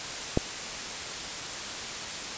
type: click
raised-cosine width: 2 ms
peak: -8 dBFS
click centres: 0.374 s
effects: white hiss -35 dBFS RMS until 2.37 s + resampled to 16000 Hz